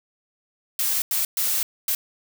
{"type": "noise bursts at uneven times", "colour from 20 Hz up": "blue", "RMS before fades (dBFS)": -23, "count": 4, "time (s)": [[0.79, 1.02], [1.11, 1.25], [1.37, 1.63], [1.88, 1.95]], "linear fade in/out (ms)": 2, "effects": []}